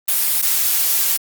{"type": "noise with dropouts", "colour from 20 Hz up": "blue", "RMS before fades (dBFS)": -17, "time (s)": [0.08, 1.17], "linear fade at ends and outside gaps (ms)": 5, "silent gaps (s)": [0.417, 0.424], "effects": ["Opus 32 kbps"]}